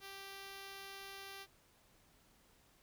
5% pulse tone, 392 Hz, G4, in tune, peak -37 dBFS, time 0-1.47 s, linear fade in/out 50 ms, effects pink hiss -69 dBFS RMS until 2.82 s

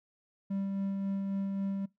triangle tone with tremolo, 196 Hz, G3, in tune, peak -28 dBFS, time 0.5-1.86 s, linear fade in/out 10 ms, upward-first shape sine, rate 3.7 Hz, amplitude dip 25%, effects noise-tail reverb RT60 0.2 s tail -23 dB re dry

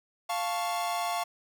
45% pulse chord, F augmented, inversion none, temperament equal, 698.5 / 880 / 1108.7 Hz, F5 / A5 / C#6, 0 / 0 / 0 cents, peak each -31 / -35 / -35 dBFS, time 0.29-1.24 s, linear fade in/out 10 ms, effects none

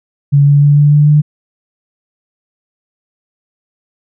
sine tone with pitch steps, 142.1 / 143.5 / 144.92 / 146.35 / 147.79 / 149.25 Hz, C#3 / D3 / D3 / D3 / D3 / D3, +43 / -40 / -23 / -6 / +11 / +28 cents, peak -4 dBFS, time 0.32-1.22 s, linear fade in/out 20 ms, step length 150 ms, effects none

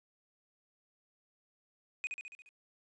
triangle tone with echo, 2494 Hz, D#7, 3 cents sharp, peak -31 dBFS, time 2.04-2.07 s, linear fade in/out 0 ms, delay 70 ms, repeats 6, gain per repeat -4 dB, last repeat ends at 2.49 s, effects resampled to 22050 Hz + 12-bit

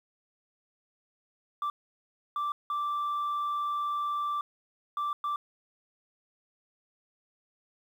sine tone bursts at uneven times, 1172 Hz, D6, 4 cents flat, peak -26 dBFS, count 5, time 1.62-1.7 / 2.36-2.52 / 2.7-4.41 / 4.97-5.13 / 5.24-5.36 s, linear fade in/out 2 ms, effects tanh soft clip ceiling -27 dBFS + 10-bit

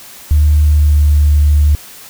sine tone with pitch glide, 74.9 to 73.91 Hz, D2 to D2, +35 to +12 cents, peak -5 dBFS, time 0.31-1.75 s, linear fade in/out 0 ms, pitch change -23 cents, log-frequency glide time 0.72-0.98 s, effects tanh soft clip ceiling -1 dBFS + white hiss -35 dBFS RMS until 2.09 s

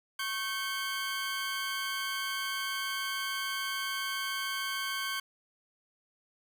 20% pulse tone pair together, 1100 / 1546.7 Hz, C#6 / G6, -14 / -24 cents, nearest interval tritone, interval 590 cents, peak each -31 / -30 dBFS, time 0.19-5.2 s, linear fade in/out 5 ms, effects none

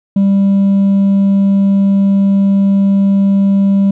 triangle tone with hard clipping, 197.1 Hz, G3, 10 cents sharp, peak -6 dBFS, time 0.16-3.91 s, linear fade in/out 5 ms, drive 1 dB, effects none

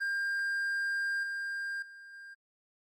triangle tone with level steps, 1600 Hz, G6, 35 cents sharp, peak -28 / -32 / -46 / -44 dBFS, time 0-2.35 s, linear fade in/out 20 ms, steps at 1.23 / 1.82 / 2.13 s, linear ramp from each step 5 ms, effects Opus 24 kbps

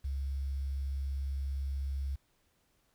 sine tone with quantisation, 68.4 Hz, C#2, 23 cents flat, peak -32 dBFS, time 0.04-2.16 s, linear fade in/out 10 ms, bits 10, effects pink hiss -73 dBFS RMS until 2.94 s

